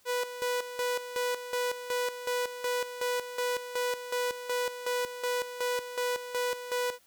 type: tone with tremolo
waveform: sawtooth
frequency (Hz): 492.7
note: B4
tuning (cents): -4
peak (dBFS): -24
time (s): 0.05-6.99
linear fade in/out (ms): 50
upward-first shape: square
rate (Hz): 2.7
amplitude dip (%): 70
effects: white hiss -64 dBFS RMS until 7.06 s